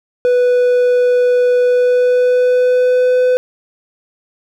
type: tone with pitch glide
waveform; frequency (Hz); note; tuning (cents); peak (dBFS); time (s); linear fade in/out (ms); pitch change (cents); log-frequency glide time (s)
triangle; 493.9 to 503.1; B4 to B4; 0 to +32; -7; 0.25-3.37; 0; +32; 1.61-3.22
effects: none